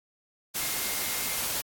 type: tone in noise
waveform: sine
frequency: 2119 Hz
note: C7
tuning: 21 cents sharp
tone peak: -41 dBFS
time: 0.6-1.42 s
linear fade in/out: 20 ms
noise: white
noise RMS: -30 dBFS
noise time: 0.54-1.62 s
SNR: -14 dB
effects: AAC 64 kbps